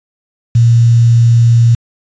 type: tone with quantisation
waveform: sine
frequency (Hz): 117.2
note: A#2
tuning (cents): +10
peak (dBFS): -4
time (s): 0.55-1.75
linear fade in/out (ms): 5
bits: 5
effects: resampled to 16000 Hz